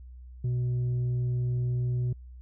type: tone with tanh clipping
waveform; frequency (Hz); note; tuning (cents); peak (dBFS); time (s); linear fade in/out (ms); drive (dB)
sine; 123.47; B2; 0; -26; 0.44-2.13; 5; 3
effects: added 62 Hz sine -43 dBFS peak until 2.41 s